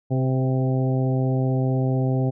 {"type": "harmonic tone with a mistuned harmonic", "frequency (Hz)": 130.81, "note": "C3", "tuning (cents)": 0, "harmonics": [1, 2, 3, 4, 5, 6], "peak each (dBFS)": [-20, -26, -30, -32, -34, -36], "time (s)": [0.1, 2.31], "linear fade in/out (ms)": 20, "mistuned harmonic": 4, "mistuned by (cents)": -15, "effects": []}